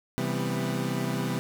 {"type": "chord", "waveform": "30% pulse", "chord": "C major seventh", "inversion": "none", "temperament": "equal with one note detuned", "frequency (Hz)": [132.33, 164.81, 196, 246.9], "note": ["C3", "E3", "G3", "B3"], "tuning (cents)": [20, 0, 0, 0], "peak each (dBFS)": [-29, -31, -30, -31], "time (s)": [0.18, 1.39], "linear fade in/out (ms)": 0, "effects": []}